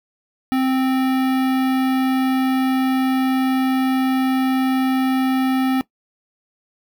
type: tone with notch filter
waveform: square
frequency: 261.6 Hz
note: C4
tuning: in tune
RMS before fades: -18 dBFS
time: 0.52-5.81 s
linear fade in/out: 0 ms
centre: 7000 Hz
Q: 0.51
effects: noise-tail reverb RT60 0.1 s tail -19 dB re dry